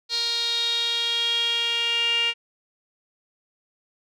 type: tone with band-pass filter sweep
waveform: sawtooth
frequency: 467.5 Hz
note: A#4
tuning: 5 cents sharp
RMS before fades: -24 dBFS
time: 0.09-2.34 s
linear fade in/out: 50 ms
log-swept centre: 4200 to 2700 Hz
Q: 8.4
effects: none